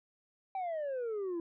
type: exponential sweep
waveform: sine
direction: down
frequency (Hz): 784 to 329.6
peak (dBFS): -31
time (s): 0.55-1.4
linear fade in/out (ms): 2
effects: tanh soft clip ceiling -33 dBFS